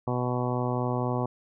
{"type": "harmonic tone", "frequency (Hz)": 124, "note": "B2", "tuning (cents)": 7, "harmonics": [1, 2, 3, 4, 5, 6, 7, 8, 9], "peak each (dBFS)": [-29, -32, -34, -35, -36, -37, -37, -38, -39], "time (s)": [0.07, 1.26], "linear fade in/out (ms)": 5, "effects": []}